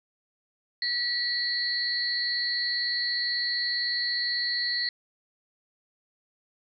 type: tone cluster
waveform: sine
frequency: 1937 / 4142 / 4439 Hz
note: B6 / C8 / C#8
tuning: -34 / -18 / +2 cents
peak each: -30 dBFS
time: 0.82-4.89 s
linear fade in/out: 2 ms
effects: none